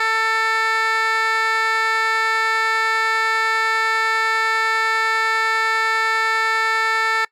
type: tone with band-pass filter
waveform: 15% pulse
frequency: 445 Hz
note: A4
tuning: 20 cents sharp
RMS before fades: -19 dBFS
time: 0-7.25 s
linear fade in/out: 5 ms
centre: 2000 Hz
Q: 1.4
effects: noise-tail reverb RT60 0.1 s tail -22 dB re dry